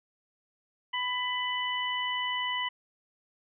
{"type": "harmonic tone", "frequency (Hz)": 996, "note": "B5", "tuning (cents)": 14, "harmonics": [1, 2, 3], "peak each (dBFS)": [-33, -33, -33], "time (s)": [0.93, 2.69], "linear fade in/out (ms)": 10, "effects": []}